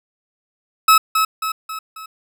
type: tone with echo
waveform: 40% pulse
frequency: 1293 Hz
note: E6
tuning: 34 cents flat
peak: -7 dBFS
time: 0.88-0.98 s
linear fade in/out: 5 ms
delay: 270 ms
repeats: 4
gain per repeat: -6 dB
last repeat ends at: 2.06 s
effects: none